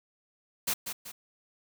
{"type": "noise with echo", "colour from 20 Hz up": "white", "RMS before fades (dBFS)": -29, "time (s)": [0.67, 0.74], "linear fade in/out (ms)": 10, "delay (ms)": 190, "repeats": 2, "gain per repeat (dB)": -7, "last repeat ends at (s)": 1.12, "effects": []}